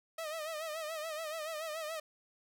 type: tone with vibrato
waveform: sawtooth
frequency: 630 Hz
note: D#5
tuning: 21 cents sharp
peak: -34 dBFS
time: 0.18-2 s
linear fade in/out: 5 ms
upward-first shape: sine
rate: 7 Hz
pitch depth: 80 cents each way
effects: none